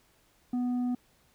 sine tone with tanh clipping, 246.9 Hz, B3, in tune, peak -28 dBFS, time 0.53-0.95 s, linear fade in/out 5 ms, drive 5 dB, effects pink hiss -66 dBFS RMS until 1.34 s

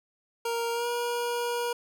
25% pulse tone with pitch glide, 466.2 to 478.2 Hz, A#4 to A#4, 0 to +44 cents, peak -24 dBFS, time 0.45-1.73 s, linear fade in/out 5 ms, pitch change +44 cents, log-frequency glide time 0.72-0.87 s, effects none

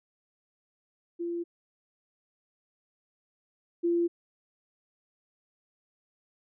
sine tone pair in turn, 342.8 / 342.8 Hz, F4 / F4, -32 / -32 cents, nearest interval unison, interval 0 cents, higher neither, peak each -30 / -23 dBFS, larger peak second, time 1.19-1.44 / 3.83-4.08 s, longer neither, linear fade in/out 20 ms, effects none

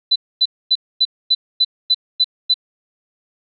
sine tone bursts, 4002 Hz, B7, 22 cents sharp, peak -10 dBFS, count 9, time 0.11-2.542 s, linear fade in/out 10 ms, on 48 ms, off 250 ms, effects none

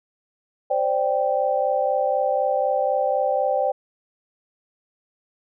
sine chord, C suspended second, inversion none, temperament equal, 523.3 / 587.3 / 784 Hz, C5 / D5 / G5, 0 / 0 / 0 cents, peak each -23 dBFS, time 0.7-3.72 s, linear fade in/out 10 ms, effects none

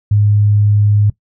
sine tone, 103.8 Hz, G#2, in tune, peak -8 dBFS, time 0.11-1.1 s, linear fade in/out 5 ms, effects noise-tail reverb RT60 0.1 s tail -18 dB re dry

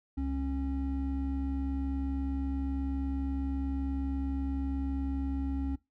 triangle tone pair together, 68.2 / 272.8 Hz, C#2 / C#4, -28 / -28 cents, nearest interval 2 octaves, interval 2400 cents, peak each -31 / -31 dBFS, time 0.17-5.76 s, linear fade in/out 10 ms, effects noise-tail reverb RT60 0.2 s tail -20 dB re dry

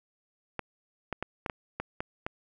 clicks, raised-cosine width 0.5 ms, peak -17 dBFS, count 8, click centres 0.593 / 1.127 / 1.226 / 1.462 / 1.498 / 1.8 / 2.005 / 2.265 s, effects none

